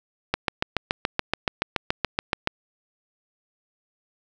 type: click train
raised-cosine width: 0.3 ms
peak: -5 dBFS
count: 16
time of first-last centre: 0.34-2.474 s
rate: 7.03 Hz
effects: none